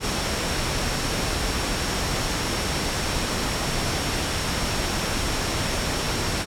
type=tone in noise; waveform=sine; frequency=5490 Hz; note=F8; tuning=31 cents flat; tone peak=-36 dBFS; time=0-6.46 s; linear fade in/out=50 ms; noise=pink; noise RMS=-25 dBFS; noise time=0-6.46 s; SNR=-14 dB; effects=low-pass 9000 Hz 12 dB/octave